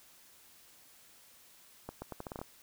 accelerating click train, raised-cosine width 1 ms, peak -26 dBFS, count 9, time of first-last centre 1.89-2.415 s, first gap 130 ms, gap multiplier 0.79, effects white hiss -60 dBFS RMS until 2.62 s

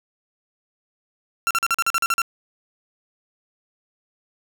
30% pulse tone bursts, 1363 Hz, F6, 43 cents flat, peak -15 dBFS, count 10, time 1.47-2.218 s, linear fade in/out 0 ms, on 37 ms, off 42 ms, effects none

